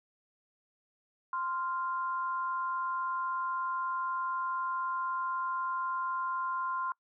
sine tone pair together, 1043.9 / 1392 Hz, C6 / F6, -4 / -6 cents, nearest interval perfect fourth, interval 498 cents, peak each -32 / -38 dBFS, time 1.33-6.92 s, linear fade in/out 2 ms, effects noise-tail reverb RT60 0.1 s tail -24 dB re dry

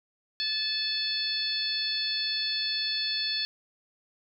harmonic tone with a mistuned harmonic, 869 Hz, A5, 22 cents flat, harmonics 2 / 3 / 4 / 5 / 6, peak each -38 / -39 / -33 / -29 / -39 dBFS, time 0.4-3.45 s, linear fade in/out 0 ms, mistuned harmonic 5, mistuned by +21 cents, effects none

